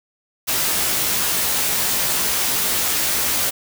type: noise with comb filter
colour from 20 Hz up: white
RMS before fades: -20 dBFS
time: 0.47-3.51 s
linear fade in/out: 20 ms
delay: 16 ms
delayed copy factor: +0.65
effects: none